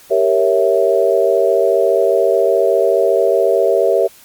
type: chord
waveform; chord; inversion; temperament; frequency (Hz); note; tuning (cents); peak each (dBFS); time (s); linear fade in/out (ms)
sine; G diminished seventh; none; equal; 392 / 466.2 / 554.4 / 659.3; G4 / Bb4 / Db5 / Fb5; 0 / 0 / 0 / 0; -16; 0.1-4.08; 20
effects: white hiss -44 dBFS RMS until 4.24 s + Opus 48 kbps